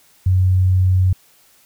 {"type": "tone", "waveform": "sine", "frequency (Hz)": 92.7, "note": "F#2", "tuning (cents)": 4, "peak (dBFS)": -11, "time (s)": [0.26, 1.13], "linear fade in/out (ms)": 5, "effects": ["white hiss -53 dBFS RMS until 1.65 s"]}